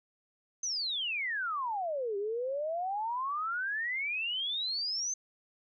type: exponential two-way sweep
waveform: sine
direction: down then up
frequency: 6300 to 392 to 6300 Hz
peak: -31 dBFS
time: 0.63-5.14 s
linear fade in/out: 5 ms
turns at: 2.17 s
effects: none